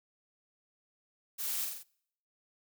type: noise with echo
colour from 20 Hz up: blue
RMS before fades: -37 dBFS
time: 1.38-1.66 s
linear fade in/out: 20 ms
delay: 44 ms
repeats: 4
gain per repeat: -3 dB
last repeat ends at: 1.836 s
effects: noise-tail reverb RT60 0.7 s tail -25 dB re dry